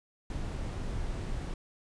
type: noise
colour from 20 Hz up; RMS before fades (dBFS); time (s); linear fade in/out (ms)
brown; -35; 0.3-1.54; 2
effects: resampled to 22050 Hz